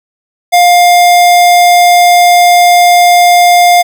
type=tone; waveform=square; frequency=705 Hz; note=F5; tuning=16 cents sharp; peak=-3 dBFS; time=0.52-3.83 s; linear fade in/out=20 ms; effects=none